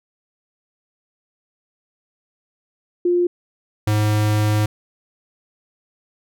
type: tone pair in turn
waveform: sine / square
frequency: 352.2 / 106.05 Hz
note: F4 / G#2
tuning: +15 / +37 cents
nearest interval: octave + major sixth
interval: 2078 cents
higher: first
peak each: -14 / -16 dBFS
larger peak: first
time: 3.05-3.27 / 3.87-4.66 s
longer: second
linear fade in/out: 5 ms
effects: none